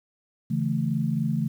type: chord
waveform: sine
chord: A major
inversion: first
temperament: equal with one note detuned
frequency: 141.1 / 164.81 / 220 Hz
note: C#3 / E3 / A3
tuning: +31 / 0 / 0 cents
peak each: -27 dBFS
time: 0.5-1.48 s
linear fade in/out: 10 ms
effects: 9-bit